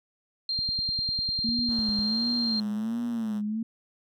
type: tone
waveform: sine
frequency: 4186 Hz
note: C8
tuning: in tune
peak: -26 dBFS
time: 0.49-2.6 s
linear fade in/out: 2 ms
type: click train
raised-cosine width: 5 ms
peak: -25 dBFS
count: 15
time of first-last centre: 0.59-1.99 s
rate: 10 Hz
type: tone with vibrato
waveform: sine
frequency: 223.4 Hz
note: A3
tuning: 27 cents sharp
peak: -27 dBFS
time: 1.44-3.63 s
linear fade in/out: 5 ms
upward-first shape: sine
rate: 1.4 Hz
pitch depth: 120 cents each way
type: tone with pitch glide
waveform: 5% pulse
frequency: 115.5 to 114.17 Hz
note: A#2 to A#2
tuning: -16 to -36 cents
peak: -34 dBFS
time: 1.67-3.42 s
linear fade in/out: 50 ms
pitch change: -20 cents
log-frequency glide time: 2.22-2.35 s
effects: none